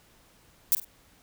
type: noise with echo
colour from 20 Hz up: violet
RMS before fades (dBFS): -21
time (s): 0.72-0.75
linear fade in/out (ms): 0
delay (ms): 48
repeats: 2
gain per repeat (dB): -12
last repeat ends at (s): 0.846
effects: pink hiss -60 dBFS RMS until 1.22 s